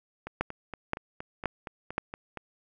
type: two click trains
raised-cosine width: 0.5 ms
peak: -12 / -22 dBFS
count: 4 / 10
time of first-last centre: 0.41-1.981 / 0.27-2.373 s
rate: 1.91 / 4.28 Hz
effects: none